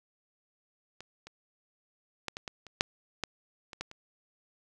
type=clicks; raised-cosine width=0.2 ms; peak=-27 / -29 / -16 / -21 / -20 / -30 / -6 / -14 / -26 / -18 / -29 dBFS; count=11; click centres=1.006 / 1.27 / 2.283 / 2.369 / 2.478 / 2.667 / 2.809 / 3.237 / 3.732 / 3.81 / 3.914 s; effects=none